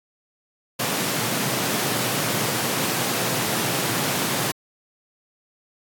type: high-pass noise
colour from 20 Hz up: pink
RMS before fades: -24 dBFS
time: 0.79-4.52 s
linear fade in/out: 10 ms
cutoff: 110 Hz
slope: 96 dB/octave
effects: AAC 64 kbps

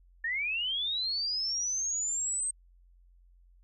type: linear sweep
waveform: sine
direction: up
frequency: 1778 to 8372 Hz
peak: -29 dBFS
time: 0.24-2.51 s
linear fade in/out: 5 ms
effects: added 44 Hz sine -57 dBFS peak until 3.63 s

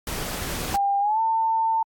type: noise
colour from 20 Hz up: pink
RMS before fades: -30 dBFS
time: 0.07-0.76 s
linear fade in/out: 2 ms
type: tone with pitch glide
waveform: sine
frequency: 799 to 896.8 Hz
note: G5 to A5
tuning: +33 to +33 cents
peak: -19 dBFS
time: 0.74-1.83 s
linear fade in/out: 5 ms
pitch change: +200 cents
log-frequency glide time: 1-1.2 s
effects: AAC 64 kbps

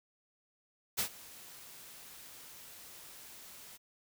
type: noise with ADSR envelope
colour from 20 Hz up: white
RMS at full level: -31 dBFS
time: 0.97-3.78 s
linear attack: 22 ms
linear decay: 93 ms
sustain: -21 dB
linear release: 27 ms
effects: none

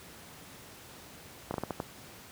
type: slowing click train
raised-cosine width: 1 ms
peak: -18 dBFS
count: 6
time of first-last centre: 1.51-1.801 s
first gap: 31 ms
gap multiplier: 1.32
effects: pink hiss -50 dBFS RMS until 2.31 s + high-pass 80 Hz 12 dB/octave

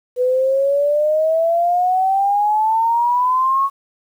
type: exponential sweep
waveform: sine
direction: up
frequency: 493.9 to 1108.7 Hz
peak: -13 dBFS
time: 0.16-3.7 s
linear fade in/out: 50 ms
effects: 8-bit

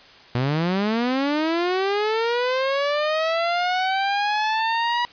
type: linear sweep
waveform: sawtooth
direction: up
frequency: 117.9 to 970 Hz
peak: -16 dBFS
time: 0.35-5.05 s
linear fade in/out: 0 ms
effects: white hiss -47 dBFS RMS until 5.12 s + resampled to 11025 Hz

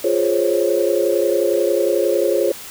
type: chord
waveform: sine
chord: Db major seventh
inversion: first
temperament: equal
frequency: 349.2 / 415.3 / 523.3 / 554.4 Hz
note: F4 / Ab4 / C5 / Db5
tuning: 0 / 0 / 0 / 0 cents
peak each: -20 dBFS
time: 0.04-2.52 s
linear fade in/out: 5 ms
effects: white hiss -35 dBFS RMS until 2.7 s

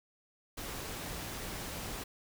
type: noise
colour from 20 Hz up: pink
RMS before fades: -41 dBFS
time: 0.57-2.04 s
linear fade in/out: 10 ms
effects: none

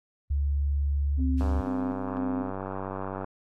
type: tone with pitch glide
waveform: sine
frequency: 71 to 71.58 Hz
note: C#2 to D2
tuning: +42 to -44 cents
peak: -23 dBFS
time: 0.3-1.61 s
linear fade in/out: 10 ms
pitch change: +14 cents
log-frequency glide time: 1.08-1.23 s
type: tone with tremolo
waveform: sine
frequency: 260.8 Hz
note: C4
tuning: 5 cents flat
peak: -27 dBFS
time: 1.17-2.53 s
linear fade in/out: 50 ms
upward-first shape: square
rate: 2 Hz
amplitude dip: 50%
type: noise with exponential decay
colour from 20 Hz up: violet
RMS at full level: -33 dBFS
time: 1.38-2.44 s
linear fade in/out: 1 ms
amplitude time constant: 230 ms
type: click train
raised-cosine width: 1 ms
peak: -20 dBFS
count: 177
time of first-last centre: 1.41-3.243 s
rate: 96 Hz
effects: low-pass 3000 Hz 12 dB/octave + AAC 48 kbps

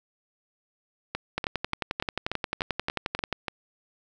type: two click trains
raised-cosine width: 0.3 ms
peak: -11 / -13 dBFS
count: 23 / 9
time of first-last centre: 1.38-3.327 / 1.15-3.482 s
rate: 11.3 / 3.43 Hz
effects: none

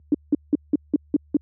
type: tone bursts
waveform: sine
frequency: 292.3 Hz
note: D4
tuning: 8 cents flat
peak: -13 dBFS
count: 7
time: 0.12-1.368 s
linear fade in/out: 2 ms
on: 24 ms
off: 180 ms
effects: added 74 Hz sine -39 dBFS peak until 1.41 s + high-pass 150 Hz 12 dB/octave

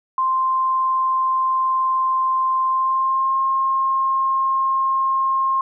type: tone with pitch glide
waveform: sine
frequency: 1046.5 to 1067.3 Hz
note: C6 to C6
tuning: 0 to +34 cents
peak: -16 dBFS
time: 0.18-5.61 s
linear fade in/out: 2 ms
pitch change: +34 cents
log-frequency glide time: 2.68-3.39 s
effects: none

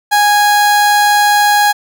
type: tone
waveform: 30% pulse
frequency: 827 Hz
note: G#5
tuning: 8 cents flat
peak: -5 dBFS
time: 0.11-1.73 s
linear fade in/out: 20 ms
effects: none

